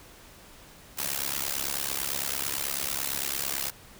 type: noise with amplitude modulation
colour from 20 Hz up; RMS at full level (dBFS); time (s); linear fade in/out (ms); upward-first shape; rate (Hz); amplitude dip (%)
white; -27; 0.97-3.71; 20; sine; 69; 95
effects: pink hiss -51 dBFS RMS until 3.99 s